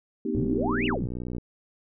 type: chord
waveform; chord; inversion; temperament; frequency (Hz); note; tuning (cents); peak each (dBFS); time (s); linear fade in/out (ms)
sine; C minor seventh; third; equal with one note detuned; 233.1 / 255.1 / 311.1 / 392; Bb3 / C4 / Eb4 / G4; 0 / -44 / 0 / 0; -31; 0.25-0.95; 5
type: click train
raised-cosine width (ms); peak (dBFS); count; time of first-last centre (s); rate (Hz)
3; -21; 64; 0.35-1.383; 61
type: exponential two-way sweep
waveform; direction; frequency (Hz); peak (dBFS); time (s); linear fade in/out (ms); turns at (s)
sine; up then down; 90.8 to 2981 to 90.8; -28; 0.35-1.07; 5; 0.86
effects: none